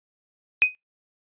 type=tone with exponential decay; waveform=sine; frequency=2504 Hz; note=D#7; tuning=10 cents sharp; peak=-10 dBFS; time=0.62-0.75 s; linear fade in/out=0 ms; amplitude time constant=28 ms; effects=noise-tail reverb RT60 0.2 s tail -20 dB re dry + resampled to 8000 Hz